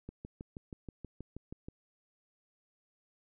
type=click train; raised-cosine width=3 ms; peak=-30 dBFS; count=11; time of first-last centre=0.09-1.685 s; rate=6.27 Hz; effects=none